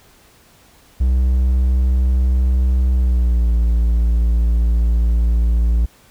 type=tone with pitch glide; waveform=triangle; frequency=63.4 to 57.47 Hz; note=B1 to A#1; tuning=+46 to -24 cents; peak=-10 dBFS; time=1-5.86 s; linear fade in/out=10 ms; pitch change=-170 cents; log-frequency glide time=2.92-3.53 s; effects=pink hiss -50 dBFS RMS until 6.1 s